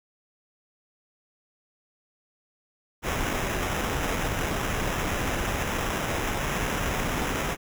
pink noise with sample-and-hold, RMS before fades -28 dBFS, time 3.02-7.57 s, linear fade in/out 50 ms, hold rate 4410 Hz, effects none

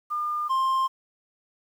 sine / triangle tone pair in turn, 1207 / 1055.2 Hz, D6 / C6, +47 / +14 cents, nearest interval major second, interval 233 cents, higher first, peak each -25 / -19 dBFS, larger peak second, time 0.1-0.49 / 0.49-0.88 s, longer neither, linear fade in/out 20 ms, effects 9-bit

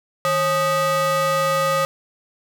square ring-modulated tone, 349.1 Hz, F4, 1 cent flat, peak -15 dBFS, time 0.25-1.85 s, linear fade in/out 0 ms, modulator 891 Hz, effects none

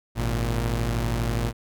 sawtooth tone pair together, 51.94 / 116.6 Hz, G#1 / A#2, +1 / +1 cents, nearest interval octave + major second, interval 1400 cents, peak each -22 / -22 dBFS, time 0.15-1.53 s, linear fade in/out 50 ms, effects none

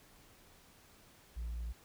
sine tone, 57.7 Hz, A#1, 17 cents flat, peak -35 dBFS, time 1.36-1.73 s, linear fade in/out 20 ms, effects tanh soft clip ceiling -36 dBFS + pink hiss -62 dBFS RMS until 1.84 s

